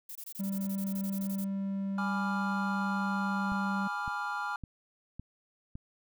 violet noise bursts, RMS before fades -43 dBFS, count 16, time 0.09-1.444 s, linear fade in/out 5 ms, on 64 ms, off 22 ms
triangle tone, 195.7 Hz, G3, 3 cents flat, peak -29 dBFS, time 0.39-3.88 s, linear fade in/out 10 ms
triangle chord, G# diminished seventh, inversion none, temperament equal with one note detuned, 830.6 / 987.8 / 1183.5 / 1396.9 Hz, G#5 / B5 / D6 / F6, 0 / 0 / +13 / 0 cents, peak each -36 / -38 / -38 / -34 dBFS, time 1.98-4.56 s, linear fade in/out 2 ms
click train, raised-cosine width 5 ms, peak -29 dBFS, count 5, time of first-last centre 3.52-5.755 s, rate 1.79 Hz
effects none

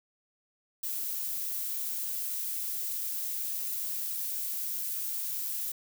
violet noise, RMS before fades -34 dBFS, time 0.83-5.72 s, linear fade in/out 5 ms, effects none

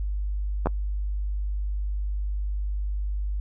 clicks, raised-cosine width 1 ms, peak -10 dBFS, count 2, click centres 0.659 / 0.67 s, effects noise-tail reverb RT60 0.1 s tail -26 dB re dry + added 50 Hz sine -25 dBFS peak until 3.4 s

